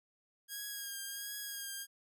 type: tone with vibrato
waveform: 5% pulse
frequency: 1631 Hz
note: G#6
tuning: 32 cents flat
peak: -30 dBFS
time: 0.48-1.87 s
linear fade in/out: 50 ms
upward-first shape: triangle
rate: 1.4 Hz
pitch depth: 35 cents each way
effects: none